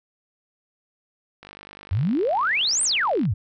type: click train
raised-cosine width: 0.3 ms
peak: -25 dBFS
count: 92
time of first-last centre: 1.43-3.254 s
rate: 49.9 Hz
type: exponential two-way sweep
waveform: sine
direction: up then down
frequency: 82.3 to 9210 to 82.3 Hz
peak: -19 dBFS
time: 1.91-3.34 s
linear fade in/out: 10 ms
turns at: 2.83 s
effects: none